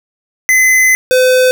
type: tone pair in turn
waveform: square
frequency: 2036 / 509 Hz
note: C7 / C5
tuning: -48 / -48 cents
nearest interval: 2 octaves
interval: 2400 cents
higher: first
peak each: -7 dBFS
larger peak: neither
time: 0.49-0.95 / 1.11-1.51 s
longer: first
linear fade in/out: 0 ms
effects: none